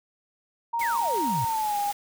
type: tone with pitch glide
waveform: sine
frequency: 932.3 to 816.3 Hz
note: A#5 to G#5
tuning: 0 to -30 cents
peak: -24 dBFS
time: 0.73-1.92 s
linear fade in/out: 10 ms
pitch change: -230 cents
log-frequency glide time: 1.42-1.77 s
type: noise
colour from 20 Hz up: white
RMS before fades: -38 dBFS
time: 0.79-1.93 s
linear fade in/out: 5 ms
type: exponential sweep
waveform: sine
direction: down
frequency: 2281 to 106.6 Hz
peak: -28 dBFS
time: 0.81-1.45 s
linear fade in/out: 5 ms
effects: none